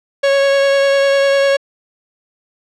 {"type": "tone with vibrato", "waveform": "45% pulse", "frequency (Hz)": 553, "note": "C#5", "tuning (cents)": -4, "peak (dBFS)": -10, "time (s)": [0.23, 1.57], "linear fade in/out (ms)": 10, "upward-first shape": "sine", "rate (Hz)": 10, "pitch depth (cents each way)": 12, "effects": ["low-pass 5000 Hz 12 dB/octave"]}